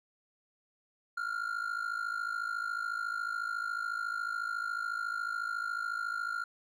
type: ring-modulated tone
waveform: triangle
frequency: 1400 Hz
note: F6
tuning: 4 cents sharp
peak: -28 dBFS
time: 1.17-6.44 s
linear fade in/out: 5 ms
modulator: 27 Hz
effects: none